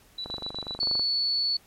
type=tone with tremolo; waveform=sine; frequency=3951 Hz; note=B7; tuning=in tune; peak=-31 dBFS; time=0.18-0.78 s; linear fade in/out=5 ms; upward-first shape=square; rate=8 Hz; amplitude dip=70%
type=click train; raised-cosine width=1 ms; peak=-23 dBFS; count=19; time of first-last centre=0.26-0.995 s; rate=24.5 Hz
type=tone; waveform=sine; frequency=4435 Hz; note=C#8; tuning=in tune; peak=-23 dBFS; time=0.8-1.57 s; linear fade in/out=5 ms
effects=pink hiss -58 dBFS RMS until 1.66 s + MP3 64 kbps